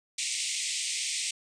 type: band-pass noise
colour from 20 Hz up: white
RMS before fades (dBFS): -32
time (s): 0.18-1.31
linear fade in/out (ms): 5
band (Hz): 2000 to 9200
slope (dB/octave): 96
effects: resampled to 22050 Hz